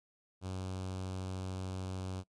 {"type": "tone with notch filter", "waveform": "sawtooth", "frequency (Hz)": 93.5, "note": "F#2", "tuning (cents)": 19, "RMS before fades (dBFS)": -40, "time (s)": [0.41, 2.24], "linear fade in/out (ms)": 50, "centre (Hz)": 1900, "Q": 1.5, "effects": ["noise-tail reverb RT60 0.1 s tail -22 dB re dry", "resampled to 22050 Hz"]}